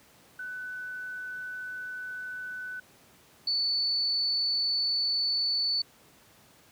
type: tone pair in turn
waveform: sine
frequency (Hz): 1499 / 4478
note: F#6 / C#8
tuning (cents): +22 / +17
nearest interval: octave + perfect fifth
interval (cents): 1895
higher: second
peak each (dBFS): -35 / -25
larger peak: second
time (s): 0.39-2.8 / 3.47-5.82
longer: first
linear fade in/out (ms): 5
effects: pink hiss -58 dBFS RMS until 6.71 s + high-pass 100 Hz 12 dB/octave